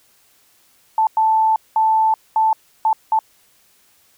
sine tone bursts at uneven times, 880 Hz, A5, in tune, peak -12 dBFS, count 6, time 0.98-1.07 / 1.17-1.56 / 1.76-2.14 / 2.36-2.53 / 2.85-2.93 / 3.12-3.19 s, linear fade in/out 2 ms, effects white hiss -56 dBFS RMS until 4.17 s

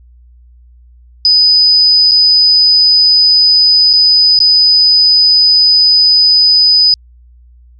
sine tone with dropouts, 4992 Hz, D#8, 5 cents sharp, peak -4 dBFS, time 1.25-6.94 s, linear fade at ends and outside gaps 1 ms, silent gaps 2.112-2.117 / 3.931-3.935 / 4.39-4.402 s, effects added 60 Hz sine -38 dBFS peak until 7.79 s + MP3 96 kbps

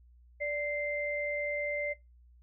sine tone pair together, 585.1 / 2085 Hz, D5 / C7, -7 / -7 cents, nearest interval octave + minor seventh, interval 2200 cents, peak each -33 / -34 dBFS, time 0.4-1.94 s, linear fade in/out 20 ms, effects noise-tail reverb RT60 0.2 s tail -19 dB re dry + added 60 Hz sine -56 dBFS peak until 2.42 s

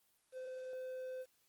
triangle tone with quantisation, 514 Hz, C5, 31 cents flat, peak -40 dBFS, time 0.32-1.26 s, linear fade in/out 50 ms, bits 11, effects white hiss -75 dBFS RMS until 1.48 s + Opus 24 kbps

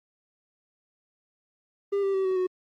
triangle tone with pitch steps, 399.9 / 391.7 / 383.6 / 375.7 / 368 Hz, G4 / G4 / G4 / F#4 / F#4, +35 / -1 / -37 / +26 / -9 cents, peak -21 dBFS, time 1.92-2.47 s, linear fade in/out 10 ms, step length 110 ms, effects Opus 24 kbps

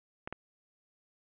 clicks, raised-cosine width 0.5 ms, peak -23 dBFS, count 2, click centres 0.275 / 0.326 s, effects resampled to 8000 Hz + 10-bit

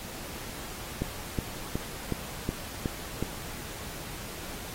click train, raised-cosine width 3 ms, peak -15 dBFS, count 7, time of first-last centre 1.02-3.226 s, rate 2.72 Hz, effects pink hiss -41 dBFS RMS until 4.74 s + AAC 48 kbps

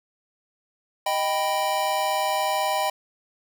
square chord, Eb augmented, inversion none, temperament equal, 622.3 / 784 / 987.8 Hz, Eb5 / G5 / B5, 0 / 0 / 0 cents, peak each -28 / -26 / -28 dBFS, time 1.06-2.9 s, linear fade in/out 5 ms, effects none

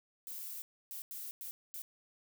violet noise bursts at uneven times, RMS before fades -44 dBFS, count 5, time 0.27-0.62 / 0.91-1.02 / 1.11-1.31 / 1.41-1.51 / 1.74-1.82 s, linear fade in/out 0 ms, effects none

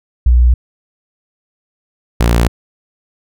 sine / sawtooth tone pair in turn, 60.7 / 58.22 Hz, B1 / A#1, -29 / -2 cents, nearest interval minor second, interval 73 cents, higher first, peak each -5 dBFS, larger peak neither, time 0.26-0.54 / 2.2-2.48 s, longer neither, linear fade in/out 5 ms, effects none

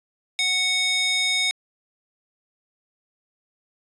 square tone with high-pass filter, 740 Hz, F#5, in tune, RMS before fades -22 dBFS, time 0.39-1.51 s, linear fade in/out 0 ms, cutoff 2900 Hz, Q 5.7, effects resampled to 22050 Hz

